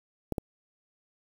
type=clicks; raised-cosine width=2 ms; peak=-16 dBFS; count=2; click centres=0.323 / 0.382 s; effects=7-bit